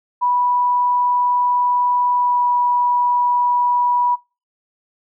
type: tone with pitch glide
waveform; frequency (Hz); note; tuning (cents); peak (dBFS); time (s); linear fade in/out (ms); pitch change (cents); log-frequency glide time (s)
sine; 982 to 975.8; B5 to B5; -10 to -21; -14; 0.21-4.16; 20; -11; 2.15-2.47
effects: noise-tail reverb RT60 0.3 s tail -24 dB re dry